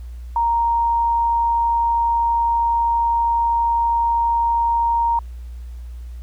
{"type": "tone", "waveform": "sine", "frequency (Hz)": 932.3, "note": "A#5", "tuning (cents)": 0, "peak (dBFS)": -15, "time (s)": [0.36, 5.19], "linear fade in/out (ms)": 2, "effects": ["added 60 Hz sine -30 dBFS peak until 6.22 s", "pink hiss -56 dBFS RMS until 6.22 s"]}